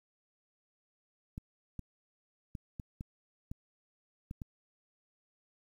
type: clicks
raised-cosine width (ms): 5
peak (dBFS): -28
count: 8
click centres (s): 1.379 / 1.793 / 2.552 / 2.798 / 3.009 / 3.515 / 4.311 / 4.418
effects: 10-bit